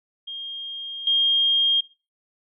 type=tone with level steps; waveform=sine; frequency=3225 Hz; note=G7; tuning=48 cents sharp; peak=-30 / -16 dBFS; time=0.27-1.81 s; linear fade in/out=10 ms; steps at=1.07 s; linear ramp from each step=2 ms; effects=noise-tail reverb RT60 0.3 s tail -20 dB re dry